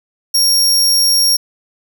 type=tone; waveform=sawtooth; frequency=5570 Hz; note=F8; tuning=5 cents flat; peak=-7 dBFS; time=0.34-1.37 s; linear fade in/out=10 ms; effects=none